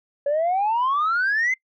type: exponential sweep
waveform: sine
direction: up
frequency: 558 to 2093 Hz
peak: -17 dBFS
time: 0.26-1.54 s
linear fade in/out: 5 ms
effects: noise-tail reverb RT60 0.1 s tail -25 dB re dry + tanh soft clip ceiling -16 dBFS